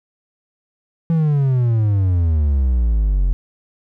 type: exponential sweep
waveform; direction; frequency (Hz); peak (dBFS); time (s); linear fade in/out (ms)
triangle; down; 168 to 43.23; -11; 1.1-3.33; 0
effects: none